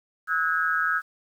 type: tone cluster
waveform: sine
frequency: 1291 / 1471 / 1634 Hz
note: E6 / F#6 / G#6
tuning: -37 / -11 / -29 cents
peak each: -26 dBFS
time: 0.27-1.02 s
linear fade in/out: 50 ms
effects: 9-bit